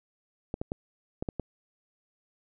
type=clicks; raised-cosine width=2 ms; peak=-18 dBFS; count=6; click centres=0.541 / 0.615 / 0.719 / 1.225 / 1.288 / 1.397 s; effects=none